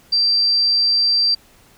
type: tone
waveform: sine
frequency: 4699 Hz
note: D8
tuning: in tune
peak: -13 dBFS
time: 0.12-1.35 s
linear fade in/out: 10 ms
effects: pink hiss -51 dBFS RMS until 1.77 s